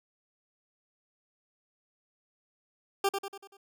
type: tone with echo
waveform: 20% pulse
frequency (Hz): 395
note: G4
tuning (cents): +13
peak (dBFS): -19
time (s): 3.04-3.09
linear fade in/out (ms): 5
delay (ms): 96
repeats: 5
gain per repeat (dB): -6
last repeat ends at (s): 3.57
effects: none